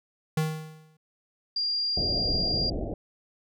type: tone with exponential decay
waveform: square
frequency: 156.7 Hz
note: D#3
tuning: 13 cents sharp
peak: -22 dBFS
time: 0.37-0.97 s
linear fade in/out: 5 ms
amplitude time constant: 130 ms
type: tone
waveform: sine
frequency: 4787 Hz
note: D8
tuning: 32 cents sharp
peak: -25 dBFS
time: 1.56-2.7 s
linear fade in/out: 5 ms
type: low-pass noise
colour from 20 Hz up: pink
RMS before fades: -31 dBFS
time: 1.97-2.94 s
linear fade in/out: 2 ms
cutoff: 740 Hz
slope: 96 dB/octave
effects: none